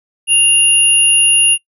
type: tone pair together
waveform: sine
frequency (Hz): 2794 / 10431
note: F7 / E9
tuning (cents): 0 / -19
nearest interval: octave + major seventh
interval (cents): 2281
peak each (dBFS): -10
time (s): 0.27-1.58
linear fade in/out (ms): 50
effects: noise-tail reverb RT60 0.1 s tail -24 dB re dry